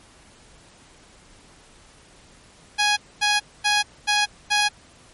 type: tone bursts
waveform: 10% pulse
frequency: 830.6 Hz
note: G#5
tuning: in tune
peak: -9 dBFS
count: 5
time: 2.78-4.69 s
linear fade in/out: 20 ms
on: 190 ms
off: 240 ms
effects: pink hiss -51 dBFS RMS until 5.13 s + MP3 48 kbps